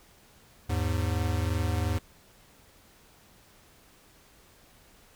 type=tone pair together; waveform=square; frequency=80.96 / 103.83 Hz; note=E2 / G#2; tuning=-31 / 0 cents; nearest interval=major third; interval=431 cents; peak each=-29 / -30 dBFS; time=0.69-1.99 s; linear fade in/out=10 ms; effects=pink hiss -58 dBFS RMS until 5.15 s